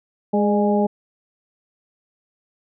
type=harmonic tone with a mistuned harmonic; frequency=207.2 Hz; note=G#3; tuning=4 cents flat; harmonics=1 / 2 / 3 / 4; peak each=-18 / -21 / -23 / -24 dBFS; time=0.33-0.87 s; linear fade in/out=10 ms; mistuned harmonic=3; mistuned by=-40 cents; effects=none